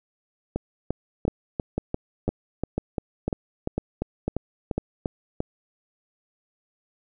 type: two click trains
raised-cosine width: 2 ms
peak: -11 / -12 dBFS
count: 8 / 15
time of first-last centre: 1.28-4.78 / 0.56-5.404 s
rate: 2 / 2.89 Hz
effects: none